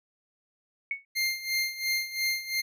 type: tone with exponential decay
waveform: sine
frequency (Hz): 2217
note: C#7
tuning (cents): 0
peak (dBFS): -24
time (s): 0.91-1.05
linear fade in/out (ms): 2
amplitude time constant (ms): 29
type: tone with tremolo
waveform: 25% pulse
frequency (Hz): 2107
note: C7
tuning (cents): +12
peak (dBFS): -21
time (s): 1.15-2.62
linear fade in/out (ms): 20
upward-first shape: sine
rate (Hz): 2.9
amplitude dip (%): 80
effects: none